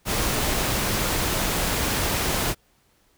pink noise, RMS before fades -24 dBFS, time 0.05-2.55 s, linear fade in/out 50 ms, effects pink hiss -63 dBFS RMS until 3.17 s

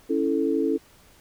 sine chord, A major, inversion first, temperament equal, 277.2 / 329.6 / 440 Hz, C#4 / E4 / A4, 0 / 0 / 0 cents, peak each -25 dBFS, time 0.09-0.78 s, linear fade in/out 20 ms, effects pink hiss -55 dBFS RMS until 1.2 s

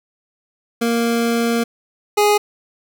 25% pulse tone pair in turn, 233.1 / 415.3 Hz, A#3 / G#4, 0 / 0 cents, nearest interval minor seventh, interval 1000 cents, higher second, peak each -12 / -8 dBFS, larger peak second, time 0.81-1.64 / 2.17-2.38 s, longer first, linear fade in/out 10 ms, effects none

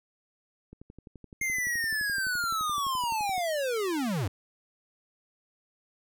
click train, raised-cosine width 3 ms, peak -33 dBFS, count 32, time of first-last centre 0.73-3.38 s, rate 11.7 Hz
square linear sweep, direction down, 2129 to 81.8 Hz, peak -28 dBFS, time 1.41-4.28 s, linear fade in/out 5 ms
effects none

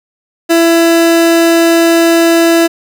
30% pulse tone, 333.8 Hz, E4, 22 cents sharp, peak -3 dBFS, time 0.49-2.68 s, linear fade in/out 20 ms, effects none

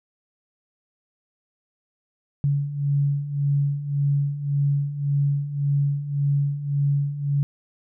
sine beating tone pair, 140.8 / 142.6 Hz, C#3 / C#3, +27 / +49 cents, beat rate 1.8 Hz, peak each -26 / -21 dBFS, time 2.44-7.43 s, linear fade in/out 0 ms, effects none

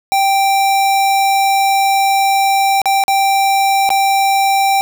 square tone with dropouts, 784 Hz, G5, in tune, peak -11 dBFS, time 0.12-4.81 s, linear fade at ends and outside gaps 0 ms, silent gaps 2.817-2.857 / 3.038-3.081 / 3.891-3.903 s, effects none

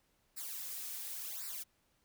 blue noise with flanger, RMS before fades -43 dBFS, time 0.36-1.64 s, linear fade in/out 20 ms, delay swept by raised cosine 0.31 to 3.81 ms, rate 0.92 Hz, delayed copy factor -1, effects pink hiss -75 dBFS RMS until 2.04 s

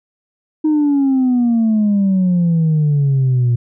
sine exponential sweep, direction down, 312.9 to 118.4 Hz, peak -9 dBFS, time 0.64-3.56 s, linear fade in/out 10 ms, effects tanh soft clip ceiling -9 dBFS

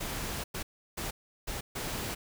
pink noise bursts at uneven times, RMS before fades -36 dBFS, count 5, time 0-0.44 / 0.54-0.63 / 0.97-1.11 / 1.47-1.61 / 1.75-2.15 s, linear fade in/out 10 ms, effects none

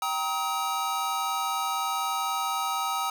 square tone cluster, 780 / 941 / 1272 Hz, G5 / A#5 / D#6, -9 / +16 / +38 cents, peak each -33 / -33 / -30 dBFS, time 0.02-3.1 s, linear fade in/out 2 ms, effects none

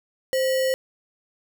sine tone with sample-and-hold, 523.3 Hz, C5, in tune, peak -19 dBFS, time 0.33-0.74 s, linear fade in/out 0 ms, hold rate 2450 Hz, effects none

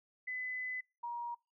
sine tone pair in turn, 2011 / 949.1 Hz, B6 / A#5, +31 / +31 cents, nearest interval octave + minor second, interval 1300 cents, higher first, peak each -37 / -37 dBFS, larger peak neither, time 0.27-0.81 / 1.03-1.35 s, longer first, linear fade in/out 10 ms, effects noise-tail reverb RT60 0.3 s tail -26 dB re dry

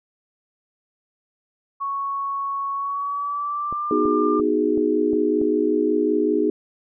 sine tone with pitch glide, 1108.7 to 1195.2 Hz, C#6 to D6, 0 to +30 cents, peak -23 dBFS, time 1.8-4.41 s, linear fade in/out 20 ms, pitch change +130 cents, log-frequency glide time 2.74-3.89 s
clicks, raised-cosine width 2 ms, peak -21 dBFS, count 6, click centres 3.726 / 4.055 / 4.398 / 4.776 / 5.133 / 5.415 s
sine chord, G# minor seventh, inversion first, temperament equal, 246.9 / 311.1 / 370 / 415.3 Hz, B3 / D#4 / F#4 / G#4, 0 / 0 / 0 / 0 cents, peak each -26 / -21 / -25 / -21 dBFS, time 3.91-6.5 s, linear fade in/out 2 ms
effects none

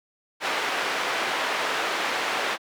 white low-pass noise, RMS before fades -26 dBFS, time 0.4-2.58 s, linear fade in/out 50 ms, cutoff 2200 Hz, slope 12 dB/octave, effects high-pass 400 Hz 12 dB/octave

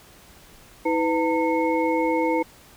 sine tone cluster, 321.4 / 500 / 906 / 2179 Hz, E4 / B4 / A#5 / C#7, -44 / +21 / -50 / -30 cents, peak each -23 / -24 / -25 / -31 dBFS, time 0.85-2.43 s, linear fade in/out 10 ms, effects pink hiss -50 dBFS RMS until 2.76 s

